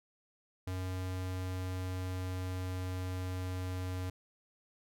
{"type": "tone with pitch glide", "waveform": "square", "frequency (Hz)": [92.5, 91.91], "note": ["F#2", "F#2"], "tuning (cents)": [0, -11], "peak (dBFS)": -36, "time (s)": [0.67, 4.1], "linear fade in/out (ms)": 5, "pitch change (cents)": -11, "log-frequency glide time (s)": [1.02, 3.91], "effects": []}